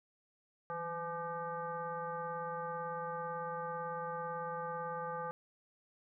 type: tone with frequency modulation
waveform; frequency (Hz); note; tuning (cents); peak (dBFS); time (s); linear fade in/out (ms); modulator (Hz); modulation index
sine; 851; G#5; +42; -37; 0.7-5.31; 0; 344; 1.5
effects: none